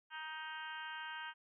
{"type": "harmonic tone", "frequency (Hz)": 313.1, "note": "D#4", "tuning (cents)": 11, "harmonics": [3, 4, 5, 6, 7, 8, 9, 10], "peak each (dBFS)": [-48, -54, -46, -54, -59, -58, -54, -54], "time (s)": [0.1, 1.34], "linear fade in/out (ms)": 50, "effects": []}